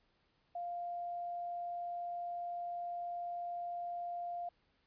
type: tone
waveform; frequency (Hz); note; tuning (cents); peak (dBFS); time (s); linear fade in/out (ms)
sine; 698.5; F5; 0; -38; 0.55-4.49; 5
effects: pink hiss -75 dBFS RMS until 4.86 s + resampled to 11025 Hz